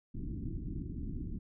pink low-pass noise, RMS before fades -39 dBFS, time 0.14-1.39 s, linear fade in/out 10 ms, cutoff 320 Hz, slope 48 dB/octave, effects none

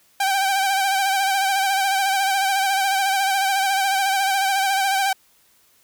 sawtooth tone with vibrato, 780 Hz, G5, 9 cents flat, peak -14 dBFS, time 0.2-5.13 s, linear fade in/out 5 ms, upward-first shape sine, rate 14 Hz, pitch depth 45 cents each way, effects white hiss -58 dBFS RMS until 5.83 s

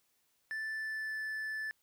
triangle tone with pitch glide, 1760 to 1747.8 Hz, A6 to A6, 0 to -12 cents, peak -34 dBFS, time 0.51-1.71 s, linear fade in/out 0 ms, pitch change -12 cents, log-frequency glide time 0.74-1.22 s, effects white hiss -75 dBFS RMS until 1.82 s

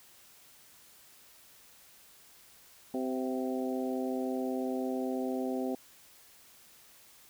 harmonic tone with a mistuned harmonic, 129.1 Hz, C3, 23 cents flat, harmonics 2 / 3 / 4 / 5 / 6, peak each -33 / -37 / -39 / -41 / -43 dBFS, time 2.94-5.75 s, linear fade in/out 2 ms, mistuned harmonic 5, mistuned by +39 cents, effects white hiss -58 dBFS RMS until 7.29 s

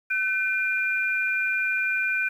sine tone pair together, 1518 / 2402 Hz, F#6 / D7, +44 / +38 cents, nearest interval minor sixth, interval 794 cents, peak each -25 dBFS, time 0.1-2.29 s, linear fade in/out 10 ms, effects 9-bit

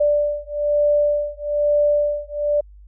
sine beating tone pair, 587.3 / 588.4 Hz, D5 / D5, 0 / +3 cents, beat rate 1.1 Hz, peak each -19 dBFS, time 0-2.61 s, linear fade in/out 10 ms, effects added 50 Hz sine -41 dBFS peak until 2.87 s

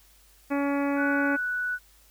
harmonic tone, 282.1 Hz, C#4, 30 cents sharp, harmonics 1 / 2 / 3 / 4 / 5 / 6 / 7 / 8 / 9, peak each -25 / -31 / -35 / -37 / -39 / -41 / -42 / -43 / -44 dBFS, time 0.5-1.37 s, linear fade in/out 20 ms
sine tone, 1480 Hz, F#6, in tune, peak -26 dBFS, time 0.96-1.79 s, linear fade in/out 50 ms
effects added 50 Hz sine -59 dBFS peak until 2.1 s + white hiss -59 dBFS RMS until 2.1 s

